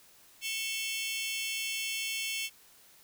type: tone cluster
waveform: sawtooth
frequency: 2208 / 2674 / 3116 / 3413 Hz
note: C#7 / E7 / G7 / G#7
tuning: -7 / +24 / -11 / +47 cents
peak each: -35 / -33 / -36 / -39 dBFS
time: 0.41-2.5 s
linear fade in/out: 50 ms
effects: white hiss -59 dBFS RMS until 3.03 s